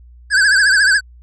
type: tone with vibrato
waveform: square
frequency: 1599 Hz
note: G6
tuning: 34 cents sharp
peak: -10 dBFS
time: 0.3-1.01 s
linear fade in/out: 50 ms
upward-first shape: triangle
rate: 14 Hz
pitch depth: 130 cents each way
effects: added 60 Hz sine -39 dBFS peak until 1.22 s + resampled to 22050 Hz